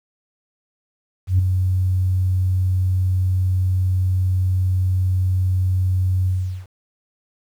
sine tone with ADSR envelope, 92.5 Hz, F#2, in tune, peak -9 dBFS, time 1.27-6.67 s, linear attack 120 ms, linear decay 7 ms, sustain -6 dB, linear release 400 ms, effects tanh soft clip ceiling -8 dBFS + 8-bit

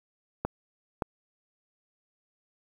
clicks, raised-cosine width 1 ms, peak -14 dBFS, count 2, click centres 0.45 / 1.022 s, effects 8-bit

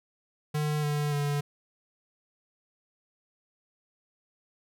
square tone with pitch steps, 150.5 / 147.57 / 144.7 Hz, D3 / D3 / D3, +43 / +9 / -25 cents, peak -27 dBFS, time 0.54-1.41 s, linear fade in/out 10 ms, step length 290 ms, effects none

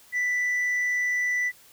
sine tone with frequency modulation, 1979 Hz, B6, 3 cents sharp, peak -20 dBFS, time 0.12-1.52 s, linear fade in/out 50 ms, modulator 78.6 Hz, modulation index 0.21, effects tanh soft clip ceiling -22 dBFS + white hiss -54 dBFS RMS until 1.72 s

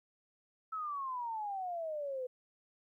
sine exponential sweep, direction down, 1318.5 to 496.5 Hz, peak -36 dBFS, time 0.72-2.27 s, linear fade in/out 10 ms, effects 13-bit

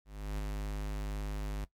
square tone with ADSR envelope, 51 Hz, G#1, 31 cents flat, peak -33 dBFS, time 0.05-1.65 s, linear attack 340 ms, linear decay 5 ms, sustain -2 dB, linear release 9 ms, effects noise-tail reverb RT60 0.1 s tail -17 dB re dry + MP3 96 kbps

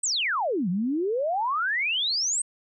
sine exponential two-way sweep, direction down then up, 8520 to 168.9 to 8520 Hz, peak -23 dBFS, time 0.03-2.42 s, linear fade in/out 5 ms, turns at 0.69 s, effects none

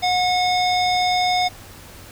square tone with low-pass filter, 727 Hz, F#5, 31 cents flat, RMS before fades -19 dBFS, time 0.02-1.49 s, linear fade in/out 20 ms, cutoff 4700 Hz, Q 3.3, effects added 96 Hz sine -45 dBFS peak until 2.11 s + pink hiss -42 dBFS RMS until 2.11 s

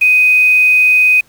sine tone with quantisation, 2502 Hz, D#7, 9 cents sharp, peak -6 dBFS, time 0.01-1.21 s, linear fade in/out 10 ms, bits 5, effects pink hiss -51 dBFS RMS until 1.28 s

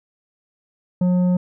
triangle tone with tanh clipping, 180 Hz, F#3, 47 cents flat, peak -16 dBFS, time 1.01-1.37 s, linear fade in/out 5 ms, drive 12 dB, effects none

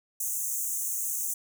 pink high-pass noise, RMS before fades -31 dBFS, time 0.2-1.34 s, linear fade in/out 5 ms, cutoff 6200 Hz, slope 96 dB/octave, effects none

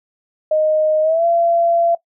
sine tone with pitch glide, 620 to 680 Hz, D#5 to F5, -6 to -46 cents, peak -12 dBFS, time 0.51-1.95 s, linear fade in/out 5 ms, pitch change +160 cents, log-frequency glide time 1.02-1.25 s, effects noise-tail reverb RT60 0.1 s tail -18 dB re dry

